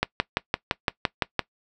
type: click train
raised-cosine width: 0.3 ms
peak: -4 dBFS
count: 9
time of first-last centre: 0.03-1.393 s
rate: 5.87 Hz
effects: noise-tail reverb RT60 0.1 s tail -21 dB re dry